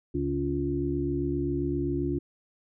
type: harmonic tone with a mistuned harmonic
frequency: 70.2 Hz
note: C#2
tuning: 22 cents sharp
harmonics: 1 / 2 / 4 / 5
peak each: -34 / -33 / -30 / -30 dBFS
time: 0.14-2.19 s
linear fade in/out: 10 ms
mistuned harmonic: 4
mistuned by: +16 cents
effects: none